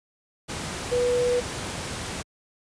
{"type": "tone in noise", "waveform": "sine", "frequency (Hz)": 490, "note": "B4", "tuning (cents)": -14, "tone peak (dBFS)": -20, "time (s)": [0.91, 1.41], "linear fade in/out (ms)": 20, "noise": "pink", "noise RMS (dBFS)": -32, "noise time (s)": [0.48, 2.23], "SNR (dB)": 9, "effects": ["high-pass 60 Hz 12 dB/octave", "resampled to 22050 Hz"]}